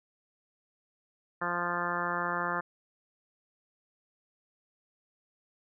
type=harmonic tone; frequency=174.61 Hz; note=F3; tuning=in tune; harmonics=1 / 2 / 3 / 4 / 5 / 6 / 7 / 8 / 9 / 10; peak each=-41 / -41 / -40 / -40 / -39 / -36 / -36 / -37 / -40 / -38 dBFS; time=1.41-2.61 s; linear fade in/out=10 ms; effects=none